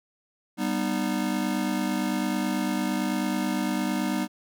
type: chord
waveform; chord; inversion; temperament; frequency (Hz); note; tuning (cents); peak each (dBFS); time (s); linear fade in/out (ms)
square; G augmented; none; just; 196 / 245 / 306.2; G3 / B3 / D#4; 0 / -14 / -28; -30; 0.57-4.28; 50
effects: none